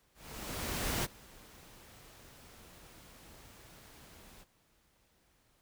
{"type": "noise with ADSR envelope", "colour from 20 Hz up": "pink", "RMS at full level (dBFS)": -33, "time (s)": [0.14, 4.45], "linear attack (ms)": 900, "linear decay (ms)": 29, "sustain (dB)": -23, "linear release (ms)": 34, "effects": ["pink hiss -71 dBFS RMS until 5.61 s"]}